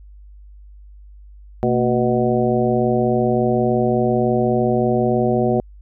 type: harmonic tone with a mistuned harmonic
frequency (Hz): 123.47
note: B2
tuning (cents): 0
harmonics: 1 / 2 / 3 / 4 / 5 / 6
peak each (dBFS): -23 / -20 / -20 / -23 / -23 / -24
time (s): 1.63-5.6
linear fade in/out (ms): 0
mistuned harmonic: 2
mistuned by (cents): -130
effects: added 50 Hz sine -39 dBFS peak until 5.81 s